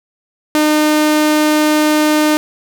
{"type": "tone", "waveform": "sawtooth", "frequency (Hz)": 304.3, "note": "D#4", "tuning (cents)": -38, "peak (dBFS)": -6, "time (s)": [0.55, 2.37], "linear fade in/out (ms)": 0, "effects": []}